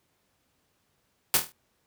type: noise with echo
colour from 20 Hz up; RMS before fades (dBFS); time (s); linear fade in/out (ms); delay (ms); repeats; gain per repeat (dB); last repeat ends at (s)
white; -21; 1.34-1.37; 0; 25; 6; -6; 1.52
effects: pink hiss -72 dBFS RMS until 1.86 s + high-pass 60 Hz 12 dB/octave